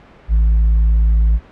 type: tone with tanh clipping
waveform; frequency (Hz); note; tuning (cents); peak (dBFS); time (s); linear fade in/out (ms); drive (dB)
sine; 54.8; A1; -6; -10; 0.28-1.4; 50; 2
effects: pink hiss -43 dBFS RMS until 1.51 s + low-pass 2000 Hz 12 dB/octave